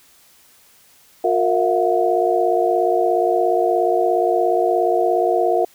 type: tone cluster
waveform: sine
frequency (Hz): 359.1 / 461.1 / 664 / 721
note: F4 / A#4 / E5 / F#5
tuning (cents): +48 / -19 / +12 / -45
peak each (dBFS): -20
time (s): 1.24-5.65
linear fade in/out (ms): 5
effects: white hiss -52 dBFS RMS until 5.74 s